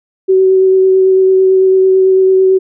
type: tone with vibrato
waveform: sine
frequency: 378.3 Hz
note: F#4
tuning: 38 cents sharp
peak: -5 dBFS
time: 0.28-2.59 s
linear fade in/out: 20 ms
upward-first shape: sine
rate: 9 Hz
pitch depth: 11 cents each way
effects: none